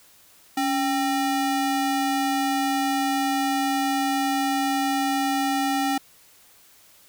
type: ring-modulated tone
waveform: square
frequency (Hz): 533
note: C5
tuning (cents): +32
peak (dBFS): -19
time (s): 0.57-5.98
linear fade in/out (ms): 5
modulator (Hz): 254
effects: white hiss -54 dBFS RMS until 7.08 s